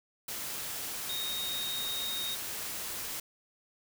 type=tone in noise; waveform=sine; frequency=3729 Hz; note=A#7; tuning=in tune; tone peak=-34 dBFS; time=1.09-2.35 s; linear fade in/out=5 ms; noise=white; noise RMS=-38 dBFS; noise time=0.28-3.2 s; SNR=+1 dB; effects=none